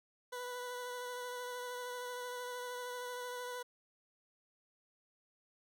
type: tone with vibrato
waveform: 20% pulse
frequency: 493.9 Hz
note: B4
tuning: in tune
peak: -36 dBFS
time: 0.32-3.63 s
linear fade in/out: 10 ms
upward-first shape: triangle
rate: 13 Hz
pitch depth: 20 cents each way
effects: none